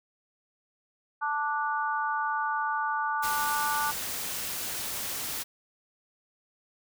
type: harmonic tone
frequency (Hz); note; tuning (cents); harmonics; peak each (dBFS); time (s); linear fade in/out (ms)
293.7; D4; 0; 3 / 4 / 5; -30 / -31 / -32; 1.21-3.92; 20
type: noise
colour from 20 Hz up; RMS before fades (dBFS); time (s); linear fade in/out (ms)
white; -34; 3.22-5.44; 20
effects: none